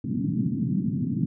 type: band-pass noise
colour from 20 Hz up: white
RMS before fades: -26 dBFS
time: 0.04-1.26 s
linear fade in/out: 5 ms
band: 110 to 270 Hz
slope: 48 dB/octave
effects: none